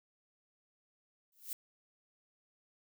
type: noise with exponential growth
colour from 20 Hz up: violet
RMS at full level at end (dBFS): -37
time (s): 1.32-1.53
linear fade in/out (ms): 2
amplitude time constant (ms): 44
effects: none